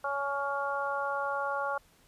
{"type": "harmonic tone", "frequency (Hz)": 280.2, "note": "C#4", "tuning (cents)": 19, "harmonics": [2, 3, 4, 5], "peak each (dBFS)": [-35, -35, -35, -35], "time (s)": [0.04, 1.78], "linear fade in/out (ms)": 5, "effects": ["pink hiss -63 dBFS RMS until 2.07 s", "resampled to 32000 Hz"]}